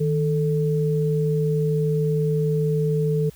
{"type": "tone pair together", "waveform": "sine", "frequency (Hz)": [155.56, 440], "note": ["D#3", "A4"], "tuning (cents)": [0, 0], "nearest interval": "octave + tritone", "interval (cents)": 1800, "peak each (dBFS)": [-20, -23], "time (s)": [0, 3.3], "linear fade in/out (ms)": 10, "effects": ["added 60 Hz sine -49 dBFS peak until 3.35 s", "white hiss -52 dBFS RMS until 3.35 s"]}